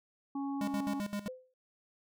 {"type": "harmonic tone", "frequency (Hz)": 277.2, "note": "C#4", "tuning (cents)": 0, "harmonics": [1, 3, 4], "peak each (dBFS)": [-34, -43, -48], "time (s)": [0.35, 1], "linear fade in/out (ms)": 5}
{"type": "tone with tremolo", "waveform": "square", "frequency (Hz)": 204.2, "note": "G#3", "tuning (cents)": -29, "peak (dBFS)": -34, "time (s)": [0.61, 1.28], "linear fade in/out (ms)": 2, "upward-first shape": "square", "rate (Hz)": 7.7, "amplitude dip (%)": 80}
{"type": "tone with exponential decay", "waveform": "sine", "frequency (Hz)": 512, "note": "C5", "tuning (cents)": -38, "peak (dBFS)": -37, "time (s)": [1.28, 1.54], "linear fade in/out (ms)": 5, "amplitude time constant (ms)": 55}
{"effects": []}